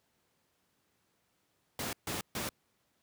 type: noise bursts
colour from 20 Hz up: pink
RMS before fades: -36 dBFS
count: 3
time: 1.79-2.49 s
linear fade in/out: 2 ms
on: 140 ms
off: 140 ms
effects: pink hiss -75 dBFS RMS until 3.02 s + high-pass 100 Hz 12 dB/octave